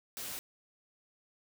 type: noise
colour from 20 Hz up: white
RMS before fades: -41 dBFS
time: 0.17-0.39 s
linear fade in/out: 0 ms
effects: none